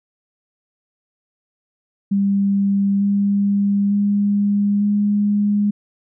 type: tone with pitch steps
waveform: sine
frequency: 198.6 / 200.9 / 203.2 / 205.6 Hz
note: G3 / G3 / G#3 / G#3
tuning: +23 / +43 / -38 / -17 cents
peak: -14 dBFS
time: 2.11-5.71 s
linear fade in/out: 10 ms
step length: 900 ms
effects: none